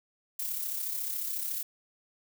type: noise with amplitude modulation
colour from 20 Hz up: violet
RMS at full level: -32 dBFS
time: 0.39-1.63 s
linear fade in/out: 5 ms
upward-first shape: sine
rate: 34 Hz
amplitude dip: 45%
effects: none